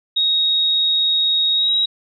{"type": "tone with pitch glide", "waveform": "sine", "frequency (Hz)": [3764, 3832], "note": ["A#7", "A#7"], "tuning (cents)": [16, 47], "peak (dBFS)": -14, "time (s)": [0.16, 1.86], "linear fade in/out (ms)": 10, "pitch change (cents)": 31, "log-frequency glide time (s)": [1.53, 1.73], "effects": []}